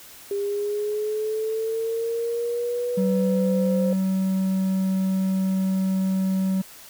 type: linear sweep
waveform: sine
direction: up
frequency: 400 to 523.3 Hz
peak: -23 dBFS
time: 0.31-3.93 s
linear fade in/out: 2 ms
type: tone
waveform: triangle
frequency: 189.9 Hz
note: F#3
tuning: 45 cents sharp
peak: -18 dBFS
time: 2.97-6.62 s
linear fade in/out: 10 ms
effects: white hiss -45 dBFS RMS until 6.89 s